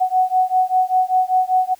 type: beating tone pair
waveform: sine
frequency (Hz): 740 / 745.1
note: F#5 / F#5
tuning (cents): 0 / +12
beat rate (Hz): 5.1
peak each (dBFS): -17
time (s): 0-1.75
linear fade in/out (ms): 20
effects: white hiss -52 dBFS RMS until 1.79 s